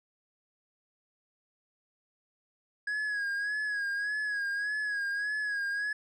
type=tone with vibrato; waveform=triangle; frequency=1661.2 Hz; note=G#6; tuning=in tune; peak=-28 dBFS; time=2.87-5.93 s; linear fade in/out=5 ms; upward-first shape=sine; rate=1.7 Hz; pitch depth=52 cents each way; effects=resampled to 24000 Hz